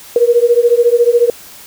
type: beating tone pair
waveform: sine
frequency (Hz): 469.6 / 483.6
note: A#4 / B4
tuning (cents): +13 / -36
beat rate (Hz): 14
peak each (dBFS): -10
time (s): 0.16-1.3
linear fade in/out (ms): 2
effects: white hiss -36 dBFS RMS until 1.66 s